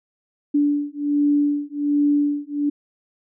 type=beating tone pair; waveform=sine; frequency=289.8 / 291.1 Hz; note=D4 / D4; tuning=-23 / -15 cents; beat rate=1.3 Hz; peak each=-20 dBFS; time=0.54-2.7 s; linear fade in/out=10 ms; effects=none